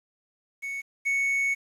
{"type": "tone pair in turn", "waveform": "triangle", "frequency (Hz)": [2217, 2217], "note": ["C#7", "C#7"], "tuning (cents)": [0, 0], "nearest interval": "unison", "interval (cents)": 0, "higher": "neither", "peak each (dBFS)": [-29, -21], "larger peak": "second", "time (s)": [[0.62, 0.82], [1.05, 1.55]], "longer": "second", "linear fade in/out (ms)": 20, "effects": ["resampled to 32000 Hz", "9-bit"]}